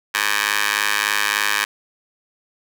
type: tone with high-pass filter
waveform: 15% pulse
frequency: 103.4 Hz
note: G#2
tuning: 7 cents flat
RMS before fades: -20 dBFS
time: 0.14-1.65 s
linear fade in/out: 10 ms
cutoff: 1600 Hz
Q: 1.6
effects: none